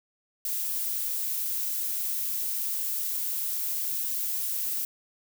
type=noise; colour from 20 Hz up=violet; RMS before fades=-30 dBFS; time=0.45-4.85 s; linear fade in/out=2 ms; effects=none